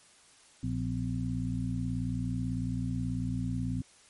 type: harmonic tone with a mistuned harmonic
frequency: 58.27 Hz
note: A#1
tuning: in tune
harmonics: 1 / 2 / 3 / 4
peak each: -39 / -33 / -36 / -35 dBFS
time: 0.63-3.82 s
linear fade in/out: 5 ms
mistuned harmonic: 4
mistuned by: +150 cents
effects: white hiss -59 dBFS RMS until 4.09 s + MP3 48 kbps